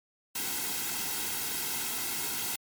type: noise with comb filter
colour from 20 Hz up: white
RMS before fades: -33 dBFS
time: 0.35-2.56 s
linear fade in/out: 5 ms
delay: 1.7 ms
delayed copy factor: -0.65
effects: MP3 96 kbps